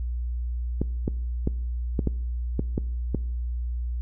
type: clicks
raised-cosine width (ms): 3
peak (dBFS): -11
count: 8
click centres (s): 0.816 / 1.079 / 1.474 / 1.992 / 2.073 / 2.594 / 2.779 / 3.147
effects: noise-tail reverb RT60 0.7 s tail -22 dB re dry + added 60 Hz sine -26 dBFS peak until 4.01 s